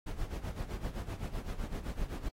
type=noise with tremolo; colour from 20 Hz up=brown; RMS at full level=-35 dBFS; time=0.06-2.29 s; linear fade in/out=10 ms; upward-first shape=sine; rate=7.8 Hz; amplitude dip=75%; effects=AAC 48 kbps